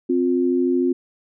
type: tone pair together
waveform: sine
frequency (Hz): 261.7 / 354.9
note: C4 / F4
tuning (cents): 0 / +28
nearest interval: perfect fourth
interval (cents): 528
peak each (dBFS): -19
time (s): 0.09-0.93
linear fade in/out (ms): 10
effects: none